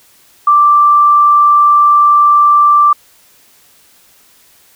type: tone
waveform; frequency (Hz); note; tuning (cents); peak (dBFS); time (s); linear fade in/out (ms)
sine; 1174.7; D6; 0; -4; 0.47-2.93; 5
effects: white hiss -47 dBFS RMS until 4.75 s